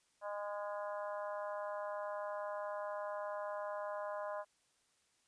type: harmonic tone with a mistuned harmonic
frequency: 204.9 Hz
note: G#3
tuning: 23 cents flat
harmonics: 3 / 4 / 5 / 6 / 7 / 8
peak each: -41 / -49 / -45 / -53 / -53 / -55 dBFS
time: 0.21-4.45 s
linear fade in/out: 50 ms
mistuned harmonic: 8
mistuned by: +26 cents
effects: white hiss -75 dBFS RMS until 5.27 s + resampled to 22050 Hz